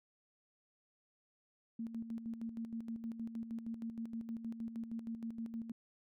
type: tone with tremolo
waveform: sine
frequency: 228.3 Hz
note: A#3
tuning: 36 cents flat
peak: -38 dBFS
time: 1.79-5.72 s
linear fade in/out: 5 ms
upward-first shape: square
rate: 6.4 Hz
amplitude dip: 60%
effects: none